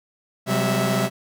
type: tone cluster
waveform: sawtooth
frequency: 129.3 / 186.2 / 201.7 / 655 Hz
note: C3 / F#3 / G3 / E5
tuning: -20 / +11 / +50 / -11 cents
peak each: -21 dBFS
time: 0.46-1.1 s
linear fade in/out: 50 ms
effects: none